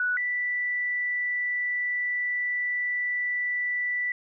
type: tone pair in turn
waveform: sine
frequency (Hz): 1476 / 1970.2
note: F#6 / B6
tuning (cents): -5 / -5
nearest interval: perfect fourth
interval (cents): 500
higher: second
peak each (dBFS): -23 / -25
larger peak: first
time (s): 0-0.17 / 0.17-4.12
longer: second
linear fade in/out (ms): 2
effects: none